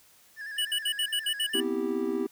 triangle tone with vibrato, 1716 Hz, A6, 44 cents flat, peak -34 dBFS, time 0.36-1.64 s, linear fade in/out 50 ms, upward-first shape square, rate 9.7 Hz, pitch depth 57 cents each way
square tone bursts, 2943 Hz, F#7, 10 cents flat, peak -26 dBFS, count 8, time 0.58-1.603 s, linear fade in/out 5 ms, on 71 ms, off 65 ms
triangle chord, C major seventh, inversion third, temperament just, 245.3 / 261.6 / 327 / 392.4 Hz, B3 / C4 / E4 / G4, -12 / 0 / -14 / +2 cents, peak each -32 / -33 / -30 / -28 dBFS, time 1.54-2.27 s, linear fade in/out 10 ms
effects white hiss -59 dBFS RMS until 2.31 s

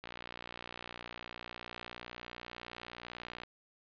click train, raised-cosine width 0.3 ms, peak -27 dBFS, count 204, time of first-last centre 0.04-3.435 s, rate 59.8 Hz, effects resampled to 11025 Hz + 11-bit

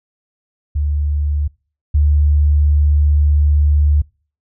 sine tone pair in turn, 73.4 / 73.7 Hz, D2 / D2, 0 / +7 cents, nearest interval unison, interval 7 cents, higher second, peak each -14 / -9 dBFS, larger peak second, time 0.75-1.48 / 1.94-4.02 s, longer second, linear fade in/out 10 ms, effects noise-tail reverb RT60 0.4 s tail -26 dB re dry

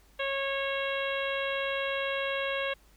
harmonic tone, 548 Hz, C#5, 20 cents flat, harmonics 1 / 2 / 3 / 4 / 5 / 6 / 7, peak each -32 / -38 / -36 / -38 / -37 / -40 / -44 dBFS, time 0.19-2.74 s, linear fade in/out 10 ms, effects added 50 Hz sine -59 dBFS peak until 2.96 s + pink hiss -63 dBFS RMS until 2.96 s

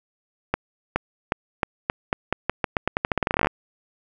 accelerating click train, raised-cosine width 0.5 ms, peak -5 dBFS, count 26, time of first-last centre 0.54-3.471 s, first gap 420 ms, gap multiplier 0.86, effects none

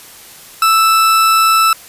40% pulse tone, 1319 Hz, E6, 1 cent sharp, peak -7 dBFS, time 0.62-1.73 s, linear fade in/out 2 ms, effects white hiss -37 dBFS RMS until 1.88 s + resampled to 32000 Hz

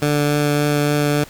15% pulse tone with vibrato, 146.8 Hz, D3, in tune, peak -9 dBFS, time 0.02-1.24 s, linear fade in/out 2 ms, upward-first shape triangle, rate 3.5 Hz, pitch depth 10 cents each way, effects pink hiss -42 dBFS RMS until 1.29 s

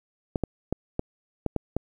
clicks, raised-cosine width 2 ms, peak -12 dBFS, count 7, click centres 0.358 / 0.437 / 0.726 / 0.994 / 1.463 / 1.563 / 1.766 s, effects 9-bit

